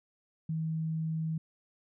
sine tone, 160 Hz, D#3, 49 cents sharp, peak -30 dBFS, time 0.49-1.38 s, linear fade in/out 5 ms, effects none

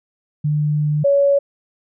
sine tone pair in turn, 149.6 / 562 Hz, D3 / C#5, +32 / +24 cents, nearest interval octave + major seventh, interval 2292 cents, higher second, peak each -15 / -11 dBFS, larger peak second, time 0.44-1.04 / 1.04-1.39 s, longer first, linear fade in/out 10 ms, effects none

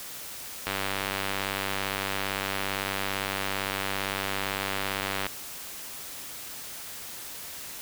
click train, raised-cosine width 0.3 ms, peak -12 dBFS, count 450, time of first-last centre 0.67-5.266 s, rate 97.7 Hz, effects white hiss -40 dBFS RMS until 7.81 s

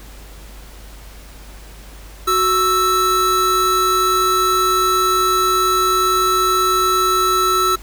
square tone pair together, 370 / 1318.5 Hz, F#4 / E6, 0 / 0 cents, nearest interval octave + minor seventh, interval 2200 cents, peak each -21 / -15 dBFS, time 2.27-7.76 s, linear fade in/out 10 ms, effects added 50 Hz sine -36 dBFS peak until 7.82 s + pink hiss -42 dBFS RMS until 7.82 s

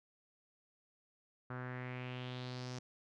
sawtooth tone with low-pass filter sweep, 125.8 Hz, B2, 32 cents sharp, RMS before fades -44 dBFS, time 1.5-2.79 s, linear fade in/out 5 ms, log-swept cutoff 1400 to 5900 Hz, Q 3.5, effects none

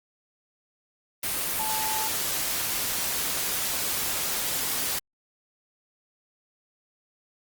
sine tone in noise, 874 Hz, A5, 12 cents flat, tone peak -30 dBFS, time 1.59-2.08 s, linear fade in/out 5 ms, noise white, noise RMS -28 dBFS, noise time 1.23-4.99 s, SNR -5 dB, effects Opus 32 kbps

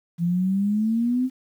sine exponential sweep, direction up, 167.7 to 261.6 Hz, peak -19 dBFS, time 0.18-1.3 s, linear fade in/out 50 ms, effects 9-bit

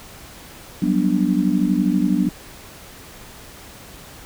sine chord, G major seventh, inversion third, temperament just, 183.75 / 196 / 245 / 294 Hz, F#3 / G3 / B3 / D4, -12 / 0 / -14 / +2 cents, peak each -21 dBFS, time 0.82-2.29 s, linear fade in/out 5 ms, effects pink hiss -41 dBFS RMS until 4.25 s

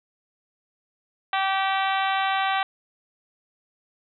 harmonic tone, 386.6 Hz, G4, 24 cents flat, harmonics 2 / 3 / 4 / 5 / 6 / 7 / 8 / 9 / 10, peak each -24 / -28 / -30 / -32 / -34 / -35 / -36 / -37 / -38 dBFS, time 1.33-2.63 s, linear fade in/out 2 ms, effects none

